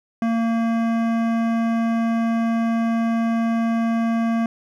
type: tone with hard clipping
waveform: sine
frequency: 228.9 Hz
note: A#3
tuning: 31 cents flat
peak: -20 dBFS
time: 0.22-4.46 s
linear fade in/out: 2 ms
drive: 15 dB
effects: none